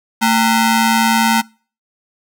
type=ring-modulated tone; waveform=sawtooth; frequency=570 Hz; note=C#5; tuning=48 cents sharp; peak=-4 dBFS; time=0.21-1.42 s; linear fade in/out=20 ms; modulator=345 Hz; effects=noise-tail reverb RT60 0.4 s tail -25 dB re dry